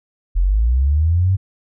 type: linear sweep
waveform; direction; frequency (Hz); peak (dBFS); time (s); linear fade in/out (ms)
sine; up; 40.62 to 98; -12; 0.35-1.37; 20
effects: none